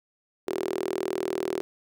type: tone with high-pass filter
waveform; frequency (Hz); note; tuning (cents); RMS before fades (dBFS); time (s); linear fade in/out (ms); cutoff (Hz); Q
sawtooth; 40.15; E1; -45; -30; 0.47-1.61; 0; 380; 6.9
effects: none